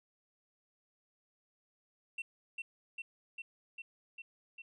sine tone with echo, 2710 Hz, E7, 47 cents sharp, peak -34 dBFS, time 2.18-2.22 s, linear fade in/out 5 ms, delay 400 ms, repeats 6, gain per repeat -2 dB, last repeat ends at 4.62 s, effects tanh soft clip ceiling -36 dBFS

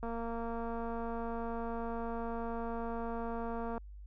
click train, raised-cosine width 1 ms, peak -27 dBFS, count 867, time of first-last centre 0.03-3.779 s, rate 231 Hz, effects added 50 Hz sine -46 dBFS peak until 4.06 s

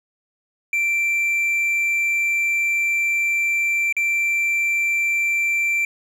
triangle tone with dropouts, 2349 Hz, D7, in tune, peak -16 dBFS, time 0.73-5.85 s, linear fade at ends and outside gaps 2 ms, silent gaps 3.926-3.966 s, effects none

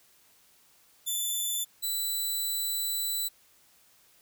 10% pulse tone pair in turn, 3512 / 3980 Hz, A7 / B7, -4 / +13 cents, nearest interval major second, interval 217 cents, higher second, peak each -21 dBFS, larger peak neither, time 1.06-1.65 / 1.82-3.29 s, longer second, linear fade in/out 20 ms, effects white hiss -62 dBFS RMS until 4.21 s

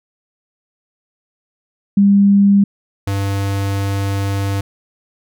sine / square tone pair in turn, 200 / 98.85 Hz, G3 / G2, +35 / +15 cents, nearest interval octave, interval 1220 cents, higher first, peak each -7 / -17 dBFS, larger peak first, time 1.97-2.64 / 3.07-4.61 s, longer second, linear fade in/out 5 ms, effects none

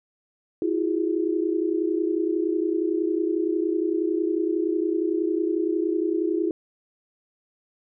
sine tone cluster, 326.2 / 357.1 / 412.1 Hz, E4 / F4 / G#4, -18 / +39 / -13 cents, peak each -24 / -26 / -28 dBFS, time 0.62-6.51 s, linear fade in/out 2 ms, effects none

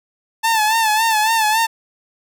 sawtooth tone with vibrato, 880 Hz, A5, in tune, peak -10 dBFS, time 0.43-1.67 s, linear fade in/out 20 ms, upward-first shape sine, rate 3.6 Hz, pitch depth 67 cents each way, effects none

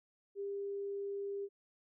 sine tone, 399.7 Hz, G4, 34 cents sharp, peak -37 dBFS, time 0.35-1.49 s, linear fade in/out 50 ms, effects none

